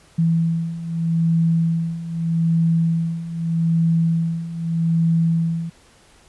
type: beating tone pair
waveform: sine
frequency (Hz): 164.81 / 165.62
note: E3 / E3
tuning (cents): 0 / +8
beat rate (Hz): 0.81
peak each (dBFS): -22 / -18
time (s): 0.18-5.7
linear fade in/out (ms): 10
effects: pink hiss -52 dBFS RMS until 6.28 s + resampled to 24000 Hz